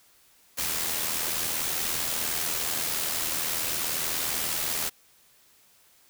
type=noise with amplitude modulation; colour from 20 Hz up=white; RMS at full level=-27 dBFS; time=0.57-4.9 s; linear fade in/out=20 ms; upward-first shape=sine; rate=80.4 Hz; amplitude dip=45%; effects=white hiss -60 dBFS RMS until 6.09 s